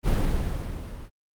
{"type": "noise with level ramp", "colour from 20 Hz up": "brown", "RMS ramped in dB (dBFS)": [-20, -39], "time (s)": [0.03, 1.1], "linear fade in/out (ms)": 50, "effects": ["Opus 32 kbps"]}